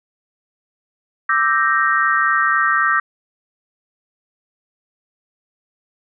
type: chord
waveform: sine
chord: E half-diminished seventh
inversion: third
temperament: equal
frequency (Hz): 1174.7 / 1318.5 / 1568 / 1864.7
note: D6 / E6 / G6 / Bb6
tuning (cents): 0 / 0 / 0 / 0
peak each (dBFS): -19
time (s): 1.29-3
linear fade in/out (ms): 5
effects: none